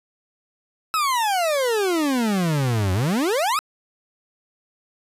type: exponential two-way sweep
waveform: 40% pulse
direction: down then up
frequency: 1318.5 to 89.3 to 1318.5 Hz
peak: -18 dBFS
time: 0.94-3.59 s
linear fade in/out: 0 ms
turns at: 2.93 s
effects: resampled to 32000 Hz + 9-bit